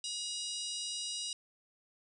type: harmonic tone with a mistuned harmonic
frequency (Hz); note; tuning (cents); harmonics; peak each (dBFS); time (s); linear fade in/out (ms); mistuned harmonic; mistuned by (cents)
959; A#5; +49; 3 / 4 / 5 / 6 / 7 / 8 / 9 / 10; -43 / -42 / -43 / -44 / -55 / -48 / -47 / -52; 0.04-1.33; 2; 5; +37
effects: none